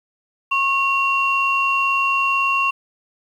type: tone pair together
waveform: sine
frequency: 1091 / 2749 Hz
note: C#6 / F7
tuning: -28 / -28 cents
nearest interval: octave + major third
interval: 1600 cents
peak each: -18 dBFS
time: 0.51-2.71 s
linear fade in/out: 10 ms
effects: tanh soft clip ceiling -8 dBFS + 8-bit